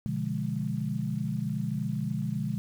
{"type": "chord", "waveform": "sine", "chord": "B diminished seventh", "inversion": "none", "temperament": "equal", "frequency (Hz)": [123.47, 146.83, 174.61, 207.7], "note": ["B2", "D3", "F3", "Ab3"], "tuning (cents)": [0, 0, 0, 0], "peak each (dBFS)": [-34, -33, -35, -33], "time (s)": [0.06, 2.58], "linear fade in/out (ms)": 0, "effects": ["9-bit"]}